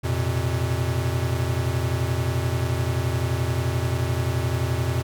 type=chord; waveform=square; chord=F suspended fourth; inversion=none; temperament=equal with one note detuned; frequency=87.31 / 116.54 / 128.05 Hz; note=F2 / Bb2 / C3; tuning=0 / 0 / -37 cents; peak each=-27 dBFS; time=0.03-5.03 s; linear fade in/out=20 ms; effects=none